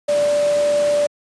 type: tone in noise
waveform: sine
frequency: 585 Hz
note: D5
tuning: 7 cents flat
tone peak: -14 dBFS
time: 0.08-1.07 s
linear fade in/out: 10 ms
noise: pink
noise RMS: -29 dBFS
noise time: 0.08-1.07 s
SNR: +12 dB
effects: high-pass 200 Hz 12 dB/octave + resampled to 22050 Hz